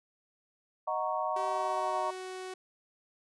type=chord; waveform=sine; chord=D# minor seventh; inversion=none; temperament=equal; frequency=622.3 / 740 / 932.3 / 1108.7 Hz; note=D#5 / F#5 / A#5 / C#6; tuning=0 / 0 / 0 / 0 cents; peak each=-35 dBFS; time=0.87-2.11 s; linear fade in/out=10 ms
type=tone with pitch glide; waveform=sawtooth; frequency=382.9 to 372.2 Hz; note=G4 to F#4; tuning=-41 to +10 cents; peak=-35 dBFS; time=1.36-2.54 s; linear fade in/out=5 ms; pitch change=-49 cents; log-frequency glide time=1.48-2.03 s
effects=resampled to 24000 Hz